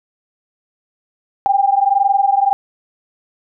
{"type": "tone pair together", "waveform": "sine", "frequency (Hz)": [784, 805.6], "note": ["G5", "G5"], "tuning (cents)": [0, 47], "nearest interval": "unison", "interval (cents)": 47, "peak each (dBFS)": -14, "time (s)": [1.46, 2.53], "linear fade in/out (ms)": 0, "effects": []}